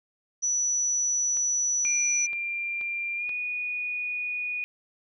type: tone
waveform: sine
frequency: 5920 Hz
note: F#8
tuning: in tune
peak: -23 dBFS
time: 0.42-2.27 s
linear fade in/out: 20 ms
type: click train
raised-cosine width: 0.3 ms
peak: -29 dBFS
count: 5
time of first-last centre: 1.37-3.293 s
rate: 2.08 Hz
type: tone with pitch glide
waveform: sine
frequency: 2382 to 2463 Hz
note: D7 to D#7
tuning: +24 to -18 cents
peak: -28 dBFS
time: 1.85-4.64 s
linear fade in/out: 0 ms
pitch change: +58 cents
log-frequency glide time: 3.16-3.28 s
effects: none